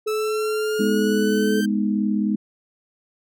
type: tone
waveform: sine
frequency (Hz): 430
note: A4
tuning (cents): -40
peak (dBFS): -21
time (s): 0.06-1.61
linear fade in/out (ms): 10
type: exponential sweep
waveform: sawtooth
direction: up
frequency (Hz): 1308 to 1568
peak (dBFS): -25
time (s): 0.07-1.66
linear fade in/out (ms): 10
type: chord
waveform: sine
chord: G# minor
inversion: none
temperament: equal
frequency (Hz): 207.7 / 246.9 / 311.1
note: G#3 / B3 / D#4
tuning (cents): 0 / 0 / 0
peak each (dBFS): -20 / -26 / -26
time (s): 0.79-2.36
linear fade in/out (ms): 10
effects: none